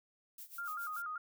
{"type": "noise with tremolo", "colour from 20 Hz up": "violet", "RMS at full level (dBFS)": -48, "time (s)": [0.38, 1.02], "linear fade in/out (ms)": 2, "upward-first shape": "sine", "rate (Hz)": 7.1, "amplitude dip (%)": 85}
{"type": "tone with vibrato", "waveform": "sine", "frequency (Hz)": 1318.5, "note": "E6", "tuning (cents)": 0, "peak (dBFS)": -38, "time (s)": [0.58, 1.18], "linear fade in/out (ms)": 5, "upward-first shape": "square", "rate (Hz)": 5.2, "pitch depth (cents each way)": 100}
{"effects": []}